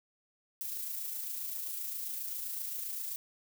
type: noise with amplitude modulation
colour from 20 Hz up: violet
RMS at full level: -37 dBFS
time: 0.61-3.16 s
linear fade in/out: 0 ms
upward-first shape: sine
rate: 27.6 Hz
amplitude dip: 35%
effects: none